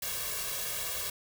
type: noise with comb filter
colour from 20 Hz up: white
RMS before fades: -35 dBFS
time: 0.02-1.1 s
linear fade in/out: 5 ms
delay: 1.8 ms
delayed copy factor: +1
effects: none